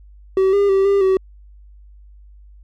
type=tone with pitch steps; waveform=triangle; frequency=381.8 / 402.3 / 387.7 / 398.1 / 380.2 Hz; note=G4 / G4 / G4 / G4 / F#4; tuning=-46 / +45 / -19 / +27 / +47 cents; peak=-10 dBFS; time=0.37-1.17 s; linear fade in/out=2 ms; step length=160 ms; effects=added 50 Hz sine -41 dBFS peak until 2.63 s